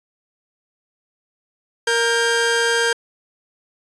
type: tone pair together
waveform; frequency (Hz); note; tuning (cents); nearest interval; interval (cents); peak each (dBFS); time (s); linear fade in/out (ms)
sawtooth; 466.2 / 1594.6; A#4 / G6; 0 / +29; octave + major sixth; 2129; -15; 1.87-2.93; 5
effects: resampled to 22050 Hz